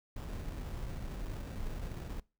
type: noise with sample-and-hold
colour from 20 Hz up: brown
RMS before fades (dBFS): -40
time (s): 0.16-2.2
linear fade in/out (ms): 5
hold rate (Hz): 2100
effects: noise-tail reverb RT60 0.3 s tail -23 dB re dry